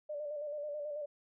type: tone with vibrato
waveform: sine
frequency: 591 Hz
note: D5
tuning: 11 cents sharp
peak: -37 dBFS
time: 0.09-1.06 s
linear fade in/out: 10 ms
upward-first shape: square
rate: 9.2 Hz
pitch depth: 37 cents each way
effects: none